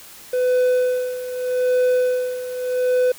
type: tone with tremolo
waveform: triangle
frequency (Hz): 502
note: B4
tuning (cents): +28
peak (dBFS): -12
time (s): 0.33-3.12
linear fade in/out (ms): 5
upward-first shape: sine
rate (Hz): 0.82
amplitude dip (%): 75
effects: white hiss -42 dBFS RMS until 3.18 s